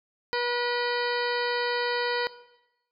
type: harmonic tone with a mistuned harmonic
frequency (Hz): 484.2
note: B4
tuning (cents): -34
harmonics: 1 / 2 / 3 / 4 / 5 / 6 / 8 / 9 / 10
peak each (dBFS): -29 / -31 / -34 / -34 / -39 / -40 / -41 / -37 / -38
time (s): 0.33-2.27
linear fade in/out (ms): 0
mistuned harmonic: 6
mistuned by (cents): +94
effects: noise-tail reverb RT60 0.9 s tail -17 dB re dry